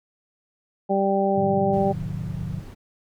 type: harmonic tone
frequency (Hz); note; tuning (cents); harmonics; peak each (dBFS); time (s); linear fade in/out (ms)
196; G3; 0; 1 / 2 / 3 / 4; -24 / -24 / -24 / -24; 0.89-1.93; 20
type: chord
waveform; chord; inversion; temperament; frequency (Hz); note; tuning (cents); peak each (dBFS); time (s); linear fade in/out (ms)
sine; G# diminished seventh; none; just; 103.83 / 124.59 / 149.51 / 179.41; G#2 / B2 / D3 / F3; 0 / +16 / +31 / +47; -33 / -36 / -31 / -33; 1.34-2.63; 50
type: noise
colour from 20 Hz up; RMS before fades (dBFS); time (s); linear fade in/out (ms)
brown; -39; 1.72-2.75; 20
effects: none

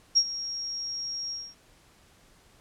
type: tone with ADSR envelope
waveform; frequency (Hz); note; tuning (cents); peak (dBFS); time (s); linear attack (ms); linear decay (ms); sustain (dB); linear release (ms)
sine; 5588; F8; 0; -15; 0.15-1.55; 22; 62; -16; 240
effects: pink hiss -59 dBFS RMS until 2.6 s + low-pass 11000 Hz 12 dB/octave

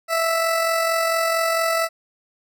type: tone with amplitude modulation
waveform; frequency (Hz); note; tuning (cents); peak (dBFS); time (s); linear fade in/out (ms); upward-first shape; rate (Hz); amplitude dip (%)
20% pulse; 659.3; E5; 0; -12; 0.08-1.89; 50; sine; 44.4; 35
effects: none

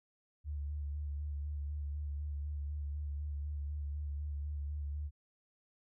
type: tone with vibrato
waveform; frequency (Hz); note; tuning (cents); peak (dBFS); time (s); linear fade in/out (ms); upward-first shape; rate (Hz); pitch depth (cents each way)
sine; 73; D2; -10; -36; 0.44-5.11; 50; square; 4; 27
effects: none

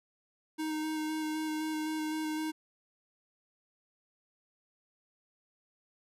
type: tone with vibrato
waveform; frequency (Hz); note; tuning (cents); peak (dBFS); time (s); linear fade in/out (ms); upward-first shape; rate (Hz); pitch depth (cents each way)
square; 311.1; D#4; 0; -33; 0.58-2.52; 20; square; 3.9; 11
effects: resampled to 32000 Hz

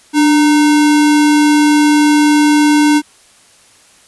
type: tone with sample-and-hold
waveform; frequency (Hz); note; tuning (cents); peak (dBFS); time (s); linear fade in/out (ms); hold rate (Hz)
sine; 296.1; D4; +14; -6; 0.13-3.02; 50; 1225
effects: white hiss -46 dBFS RMS until 4.07 s + resampled to 24000 Hz

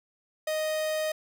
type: tone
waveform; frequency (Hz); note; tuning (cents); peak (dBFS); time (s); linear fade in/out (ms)
45% pulse; 622.3; D#5; 0; -27; 0.47-1.12; 5
effects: none

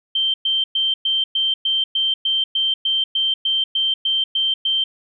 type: tone bursts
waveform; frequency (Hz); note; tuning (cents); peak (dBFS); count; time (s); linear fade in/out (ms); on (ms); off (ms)
sine; 3131; G7; -3; -16; 16; 0.15-4.84; 5; 190; 110
effects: none

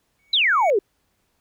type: tone with exponential growth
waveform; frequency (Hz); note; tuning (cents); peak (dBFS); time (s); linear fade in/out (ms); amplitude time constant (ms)
triangle; 2240; C#7; +18; -24; 0.19-0.7; 0; 110
type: exponential sweep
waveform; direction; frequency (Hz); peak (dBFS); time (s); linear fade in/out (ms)
sine; down; 4096 to 370; -15; 0.33-0.79; 5
effects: pink hiss -69 dBFS RMS until 1.4 s

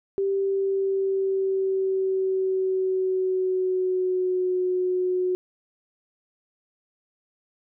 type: tone with pitch glide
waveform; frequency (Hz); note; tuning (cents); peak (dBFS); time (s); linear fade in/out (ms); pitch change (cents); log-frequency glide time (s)
sine; 392 to 365.7; G4 to F#4; 0 to -20; -21; 0.18-5.35; 0; -120; 0.3-4.6
effects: none

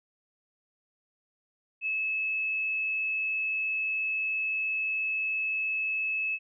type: tone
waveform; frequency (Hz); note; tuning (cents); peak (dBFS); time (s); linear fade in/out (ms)
sine; 2597; E7; -26; -27; 1.81-6.39; 50
effects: none

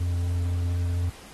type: tone with vibrato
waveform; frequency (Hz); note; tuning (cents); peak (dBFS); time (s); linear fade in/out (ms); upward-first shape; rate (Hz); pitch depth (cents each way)
triangle; 87.31; F2; 0; -21; 0-1.1; 10; triangle; 4.2; 12
effects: pink hiss -47 dBFS RMS until 1.33 s + AAC 32 kbps

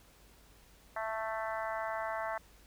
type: harmonic tone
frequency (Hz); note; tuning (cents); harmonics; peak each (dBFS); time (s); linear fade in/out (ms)
221; A3; +8; 3 / 4 / 5 / 6 / 7 / 8 / 9; -38 / -40 / -42 / -44 / -45 / -46 / -47; 0.96-2.38; 5
effects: added 50 Hz sine -62 dBFS peak until 2.66 s + pink hiss -62 dBFS RMS until 2.66 s

